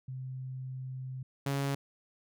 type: tone pair in turn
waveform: sine / sawtooth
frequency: 130 / 139.12 Hz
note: C3 / C#3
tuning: -11 / +7 cents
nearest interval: minor second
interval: 118 cents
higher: second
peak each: -37 / -26 dBFS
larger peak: second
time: 0.08-1.23 / 1.46-1.75 s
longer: first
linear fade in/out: 5 ms
effects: none